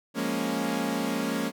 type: chord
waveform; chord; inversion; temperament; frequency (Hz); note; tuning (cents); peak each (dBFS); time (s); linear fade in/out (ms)
sawtooth; Bb minor seventh; second; equal; 174.61 / 207.7 / 233.1 / 277.2; F3 / Ab3 / Bb3 / Db4; 0 / 0 / 0 / 0; -32 / -29 / -27 / -27; 0.14-1.52; 50
effects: none